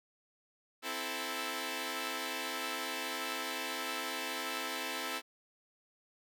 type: chord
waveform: 5% pulse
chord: A minor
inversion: first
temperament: equal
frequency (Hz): 261.6 / 329.6 / 440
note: C4 / E4 / A4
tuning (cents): 0 / 0 / 0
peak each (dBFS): -29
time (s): 0.82-5.22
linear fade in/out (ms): 50
effects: none